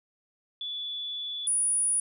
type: tone pair in turn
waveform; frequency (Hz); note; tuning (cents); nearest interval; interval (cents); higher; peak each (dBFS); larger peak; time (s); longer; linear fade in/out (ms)
sine; 3447 / 9722; A7 / D#9; -36 / -41; octave + tritone; 1795; second; -32 / -23; second; 0.61-1.47 / 1.47-2; first; 2
effects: none